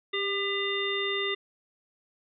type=harmonic tone with a mistuned harmonic; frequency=400 Hz; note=G4; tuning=35 cents sharp; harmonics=1 / 3 / 5 / 7 / 9; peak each=-31 / -37 / -32 / -36 / -33 dBFS; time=0.13-1.35 s; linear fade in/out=10 ms; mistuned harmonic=1; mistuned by=-18 cents; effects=none